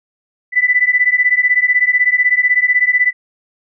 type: beating tone pair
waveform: sine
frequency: 1981 / 1997 Hz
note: B6 / B6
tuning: +5 / +19 cents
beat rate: 16 Hz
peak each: -13 dBFS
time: 0.52-3.13 s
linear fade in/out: 50 ms
effects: none